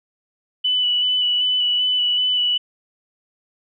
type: tone with vibrato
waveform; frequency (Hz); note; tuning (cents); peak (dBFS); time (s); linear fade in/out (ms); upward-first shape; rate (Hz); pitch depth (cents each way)
sine; 2975; F#7; +9; -16; 0.64-2.58; 10; square; 2.6; 13
effects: none